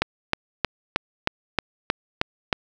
click train, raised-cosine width 0.3 ms, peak -3 dBFS, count 9, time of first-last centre 0.02-2.528 s, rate 3.19 Hz, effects none

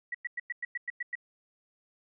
sine tone bursts, 1934 Hz, B6, 37 cents flat, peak -31 dBFS, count 9, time 0.12-1.154 s, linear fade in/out 5 ms, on 26 ms, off 100 ms, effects none

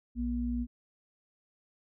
sine tone pair together, 60.15 / 240.6 Hz, B1 / B3, -45 / -45 cents, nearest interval 2 octaves, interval 2400 cents, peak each -34 / -31 dBFS, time 0.15-0.67 s, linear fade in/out 50 ms, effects none

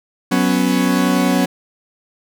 40% pulse chord, F# suspended fourth, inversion none, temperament equal, 185 / 246.9 / 277.2 Hz, F#3 / B3 / C#4, 0 / 0 / 0 cents, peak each -17 dBFS, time 0.31-1.46 s, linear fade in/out 10 ms, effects none

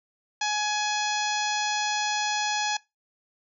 harmonic tone, 840 Hz, G#5, 19 cents sharp, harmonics 1 / 2 / 3 / 4 / 5 / 6 / 7 / 8, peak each -28 / -31 / -33 / -34 / -35 / -36 / -36 / -37 dBFS, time 0.41-2.77 s, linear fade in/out 5 ms, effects noise-tail reverb RT60 0.2 s tail -21 dB re dry

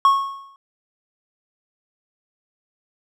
triangle tone with exponential decay, 1098 Hz, C#6, 17 cents flat, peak -7 dBFS, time 0.05-0.56 s, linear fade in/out 1 ms, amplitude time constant 110 ms, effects none

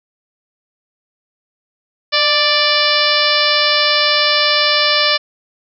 harmonic tone with a mistuned harmonic, 587.3 Hz, D5, in tune, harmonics 1 / 2 / 3 / 4 / 5 / 6 / 7 / 8 / 9, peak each -20 / -20 / -20 / -20 / -20 / -20 / -20 / -20 / -20 dBFS, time 2.12-5.18 s, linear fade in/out 20 ms, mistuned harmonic 1, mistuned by +29 cents, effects none

